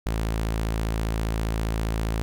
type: tone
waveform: sawtooth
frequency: 55 Hz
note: A1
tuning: in tune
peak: -20 dBFS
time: 0.06-2.22 s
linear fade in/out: 0 ms
effects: none